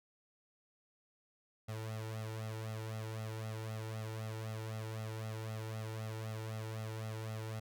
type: tone with flanger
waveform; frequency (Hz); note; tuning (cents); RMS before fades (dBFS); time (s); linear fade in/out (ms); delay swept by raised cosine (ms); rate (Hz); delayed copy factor
sawtooth; 110; A2; 0; -42; 1.68-7.6; 10; 1.5 to 2.21; 3.9; +0.85
effects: none